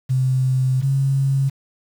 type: tone pair in turn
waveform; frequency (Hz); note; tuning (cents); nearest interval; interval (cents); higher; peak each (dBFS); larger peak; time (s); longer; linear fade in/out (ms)
sine; 130 / 136.2; C3 / C#3; -11 / -30; minor second; 81; second; -15; neither; 0.09-0.82 / 0.82-1.5; first; 20
effects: 7-bit